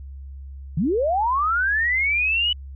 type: linear sweep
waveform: sine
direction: up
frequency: 132.7 to 2978 Hz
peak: -18 dBFS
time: 0.77-2.53 s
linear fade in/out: 5 ms
effects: added 68 Hz sine -34 dBFS peak until 2.75 s